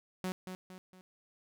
sawtooth tone with echo, 185 Hz, F#3, in tune, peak -30 dBFS, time 0.24-0.32 s, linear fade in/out 0 ms, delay 230 ms, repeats 3, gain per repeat -7 dB, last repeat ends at 1.01 s, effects none

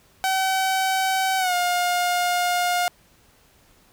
sawtooth tone with pitch glide, 762 to 711 Hz, G5 to F5, -49 to +31 cents, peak -16 dBFS, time 0.24-2.88 s, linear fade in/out 0 ms, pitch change -120 cents, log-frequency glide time 1.38-1.54 s, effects pink hiss -57 dBFS RMS until 3.92 s

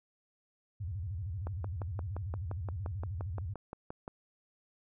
sine tone with vibrato, 90.4 Hz, F#2, 40 cents flat, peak -35 dBFS, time 0.8-3.54 s, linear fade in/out 10 ms, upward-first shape square, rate 13 Hz, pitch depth 230 cents each way
click train, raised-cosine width 1 ms, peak -27 dBFS, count 16, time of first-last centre 1.47-4.079 s, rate 5.75 Hz
effects none

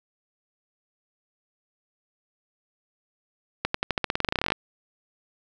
accelerating click train, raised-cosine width 0.3 ms, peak -7 dBFS, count 20, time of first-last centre 3.65-4.52 s, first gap 94 ms, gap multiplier 0.91, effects none

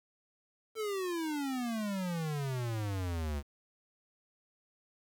square exponential sweep, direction down, 450.3 to 69.3 Hz, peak -34 dBFS, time 0.75-3.43 s, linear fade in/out 50 ms, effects 10-bit

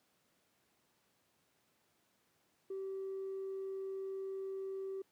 triangle tone with tanh clipping, 385.8 Hz, G4, 28 cents flat, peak -39 dBFS, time 2.7-5.02 s, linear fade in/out 5 ms, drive 5 dB, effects pink hiss -75 dBFS RMS until 5.11 s + high-pass 150 Hz 12 dB/octave

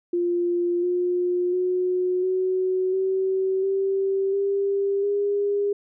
sine tone with pitch steps, 349.2 / 356.7 / 364.4 / 372.3 / 380.4 / 388.6 / 397 / 405.6 Hz, F4 / F4 / F#4 / F#4 / F#4 / G4 / G4 / G#4, 0 / +37 / -26 / +11 / +48 / -15 / +22 / -41 cents, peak -20 dBFS, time 0.13-5.73 s, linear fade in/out 5 ms, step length 700 ms, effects none

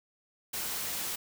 white noise, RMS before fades -35 dBFS, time 0.53-1.16 s, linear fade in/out 10 ms, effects none

